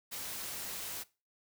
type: noise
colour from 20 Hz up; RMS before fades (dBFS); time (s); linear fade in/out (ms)
white; -41; 0.11-1.04; 20
effects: noise-tail reverb RT60 0.3 s tail -20 dB re dry